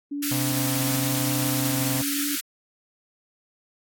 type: tone with vibrato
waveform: sine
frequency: 285 Hz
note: C#4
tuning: 48 cents sharp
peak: -27 dBFS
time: 0.11-2.36 s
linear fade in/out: 10 ms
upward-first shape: sine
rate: 0.98 Hz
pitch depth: 31 cents each way
type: high-pass noise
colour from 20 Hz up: white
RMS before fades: -28 dBFS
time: 0.22-2.41 s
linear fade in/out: 10 ms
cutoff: 1300 Hz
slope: 96 dB/octave
type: harmonic tone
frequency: 128.7 Hz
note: C3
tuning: 28 cents flat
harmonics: 1 / 2 / 4 / 5 / 6 / 7 / 8 / 9 / 10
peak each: -27 / -33 / -39 / -41 / -43 / -44 / -45 / -46 / -47 dBFS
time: 0.31-2.02 s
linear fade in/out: 5 ms
effects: AAC 64 kbps